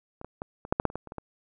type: clicks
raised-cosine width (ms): 1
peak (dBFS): -27 / -24 / -20 / -25 / -8 / -9 / -7 / -28 / -18 / -29 / -25 / -21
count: 12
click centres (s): 0.214 / 0.246 / 0.419 / 0.651 / 0.725 / 0.799 / 0.853 / 0.901 / 0.956 / 1.073 / 1.121 / 1.183
effects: none